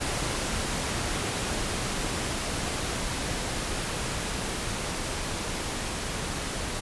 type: noise with level ramp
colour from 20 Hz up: pink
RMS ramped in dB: -29 to -32 dBFS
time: 0-6.81 s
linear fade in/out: 20 ms
effects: resampled to 24000 Hz